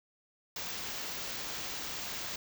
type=band-stop noise; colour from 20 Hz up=white; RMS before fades=-39 dBFS; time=0.56-2.36 s; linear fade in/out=2 ms; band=7100 to 16000 Hz; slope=48 dB/octave; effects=none